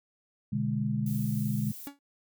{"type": "chord", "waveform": "sine", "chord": "G# diminished", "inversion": "first", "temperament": "equal", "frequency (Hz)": [123.47, 146.83, 207.7], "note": ["B2", "D3", "G#3"], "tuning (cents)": [0, 0, 0], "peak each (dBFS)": [-32, -32, -30], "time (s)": [0.52, 1.72], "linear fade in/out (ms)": 10}
{"type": "noise", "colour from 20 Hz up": "violet", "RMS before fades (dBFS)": -44, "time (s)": [1.06, 1.88], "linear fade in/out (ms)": 5}
{"type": "tone with exponential decay", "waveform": "45% pulse", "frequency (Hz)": 282.3, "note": "C#4", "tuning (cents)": 32, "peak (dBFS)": -34, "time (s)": [1.87, 1.99], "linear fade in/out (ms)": 1, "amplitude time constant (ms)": 26}
{"effects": ["noise-tail reverb RT60 0.1 s tail -25 dB re dry"]}